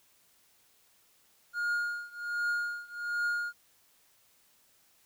triangle tone with tremolo, 1424 Hz, F6, 33 cents sharp, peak -25 dBFS, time 1.53-3.53 s, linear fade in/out 50 ms, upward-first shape triangle, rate 1.3 Hz, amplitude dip 95%, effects white hiss -66 dBFS RMS until 5.05 s

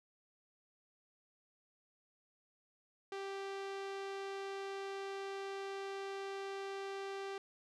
sawtooth tone, 392 Hz, G4, in tune, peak -37 dBFS, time 3.12-7.38 s, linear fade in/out 2 ms, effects low-pass 5000 Hz 12 dB/octave

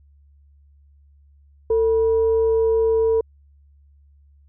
sine tone with frequency modulation, 449.5 Hz, A4, 37 cents sharp, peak -15 dBFS, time 1.7-3.21 s, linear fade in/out 5 ms, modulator 520 Hz, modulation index 0.23, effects added 71 Hz sine -50 dBFS peak until 4.48 s

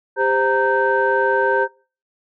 sine tone cluster, 398.3 / 521 / 925 / 1554 Hz, G4 / C5 / A#5 / G6, +28 / -7 / -14 / -16 cents, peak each -20 dBFS, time 0.16-1.68 s, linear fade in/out 50 ms, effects noise-tail reverb RT60 0.4 s tail -25 dB re dry + tanh soft clip ceiling -5 dBFS

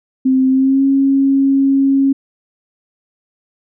sine tone with pitch glide, 261.6 to 272.9 Hz, C4 to C#4, 0 to -27 cents, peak -9 dBFS, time 0.25-2.13 s, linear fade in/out 10 ms, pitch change +73 cents, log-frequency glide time 0.49-0.84 s, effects none

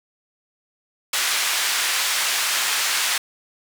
pink band-pass noise, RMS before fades -22 dBFS, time 1.13-3.18 s, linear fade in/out 5 ms, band 1500 to 11000 Hz, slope 12 dB/octave, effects none

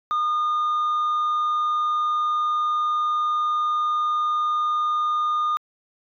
sine tone, 1220 Hz, D#6, 34 cents flat, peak -17 dBFS, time 0.11-5.57 s, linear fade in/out 0 ms, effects tanh soft clip ceiling -19 dBFS

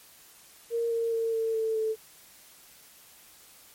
sine tone with pitch steps, 465.2 / 459.9 / 454.6 / 449.4 / 444.2 / 439.1 Hz, A#4 / A#4 / A#4 / A4 / A4 / A4, -4 / -23 / -43 / +37 / +16 / -4 cents, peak -25 dBFS, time 0.7-1.96 s, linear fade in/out 50 ms, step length 210 ms, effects white hiss -54 dBFS RMS until 3.74 s + MP3 64 kbps

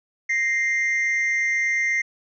triangle tone pair together, 1864.7 / 2093 Hz, A#6 / C7, 0 / 0 cents, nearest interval major second, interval 200 cents, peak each -24 / -19 dBFS, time 0.29-2.02 s, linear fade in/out 10 ms, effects resampled to 16000 Hz

